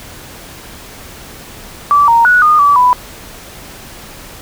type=tone with pitch steps; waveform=sine; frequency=1158 / 929 / 1467 / 1223 / 1151 / 993 Hz; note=D6 / A#5 / F#6 / D#6 / D6 / B5; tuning=-25 / -6 / -15 / -30 / -35 / +9 cents; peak=-5 dBFS; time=1.91-2.93 s; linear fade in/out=0 ms; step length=170 ms; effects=pink hiss -33 dBFS RMS until 4.41 s